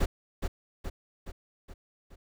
brown noise with echo, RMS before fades -24 dBFS, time 0-0.06 s, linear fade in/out 10 ms, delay 420 ms, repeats 5, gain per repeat -5 dB, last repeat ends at 2.16 s, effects none

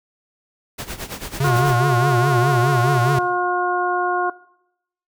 pink noise with tremolo, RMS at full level -28 dBFS, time 0.78-1.75 s, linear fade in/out 10 ms, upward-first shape sine, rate 9.1 Hz, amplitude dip 80%
square tone with vibrato, 130 Hz, C3, 11 cents flat, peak -17 dBFS, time 1.4-3.19 s, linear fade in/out 5 ms, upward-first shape triangle, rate 4.8 Hz, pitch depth 210 cents each way
harmonic tone, 358.2 Hz, F4, 44 cents sharp, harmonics 1 / 2 / 3 / 4, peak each -23 / -23 / -23 / -23 dBFS, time 1.44-4.3 s, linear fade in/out 5 ms
effects noise-tail reverb RT60 0.8 s tail -21 dB re dry

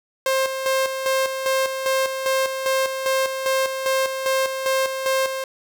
sawtooth tone with tremolo, 530 Hz, C5, 22 cents sharp, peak -14 dBFS, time 0.26-5.44 s, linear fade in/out 2 ms, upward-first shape square, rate 2.5 Hz, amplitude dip 55%, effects none

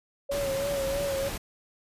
sine tone with vibrato, 554.4 Hz, C#5, in tune, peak -27 dBFS, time 0.29-1.29 s, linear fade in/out 10 ms, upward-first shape sine, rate 3.1 Hz, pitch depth 43 cents each way
pink noise, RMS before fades -35 dBFS, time 0.31-1.38 s, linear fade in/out 10 ms
effects resampled to 32000 Hz

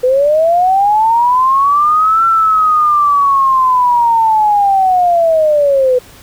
sine linear two-way sweep, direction up then down, 493.9 to 1352 to 493.9 Hz, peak -7 dBFS, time 0.03-5.99 s, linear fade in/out 10 ms, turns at 2.25 s, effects pink hiss -39 dBFS RMS until 6.22 s

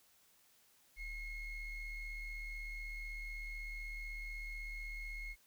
triangle ring-modulated tone, 1062 Hz, C6, 25 cents sharp, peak -37 dBFS, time 0.96-5.36 s, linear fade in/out 50 ms, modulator 1100 Hz, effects white hiss -69 dBFS RMS until 5.46 s

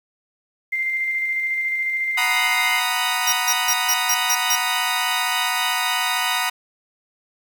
sine tone with tremolo, 2093 Hz, C7, in tune, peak -19 dBFS, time 0.72-2.8 s, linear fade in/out 10 ms, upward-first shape square, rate 14 Hz, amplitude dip 25%
15% pulse chord, B major seventh, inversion second, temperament equal, 740 / 932.3 / 987.8 / 1244.5 Hz, F#5 / A#5 / B5 / D#6, 0 / 0 / 0 / 0 cents, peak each -19 dBFS, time 2.17-6.5 s, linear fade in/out 10 ms
sawtooth tone bursts, 5700 Hz, F8, 34 cents sharp, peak -15 dBFS, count 7, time 3.27-4.555 s, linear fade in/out 5 ms, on 55 ms, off 150 ms
effects 8-bit

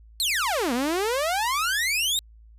sawtooth exponential two-way sweep, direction down then up, 4435 to 230 to 3867 Hz, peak -19 dBFS, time 0.2-2.19 s, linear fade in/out 0 ms, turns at 0.73 s, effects added 55 Hz sine -47 dBFS peak until 2.58 s + resampled to 32000 Hz

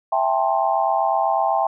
sine chord, A minor seventh, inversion second, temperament just, 660 / 792 / 880 / 1056 Hz, E5 / G5 / A5 / C6, +2 / +18 / 0 / +16 cents, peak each -22 / -20 / -24 / -25 dBFS, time 0.12-1.67 s, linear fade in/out 5 ms, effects none

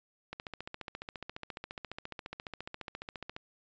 click train, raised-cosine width 0.3 ms, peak -24 dBFS, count 45, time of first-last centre 0.33-3.364 s, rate 14.5 Hz, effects resampled to 16000 Hz

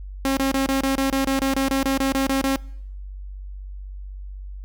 sawtooth tone bursts, 270 Hz, C#4, 45 cents flat, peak -15 dBFS, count 16, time 0.25-2.56 s, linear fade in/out 0 ms, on 120 ms, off 26 ms, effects noise-tail reverb RT60 0.8 s tail -25 dB re dry + added 48 Hz sine -32 dBFS peak until 4.64 s

